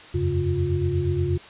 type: tone cluster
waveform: sine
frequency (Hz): 86.2 / 94.6 / 137.4 / 354.2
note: F2 / F#2 / C#3 / F4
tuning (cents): -22 / +39 / -15 / +24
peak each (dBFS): -26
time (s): 0.14-1.38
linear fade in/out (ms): 10
effects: white hiss -44 dBFS RMS until 1.49 s + resampled to 8000 Hz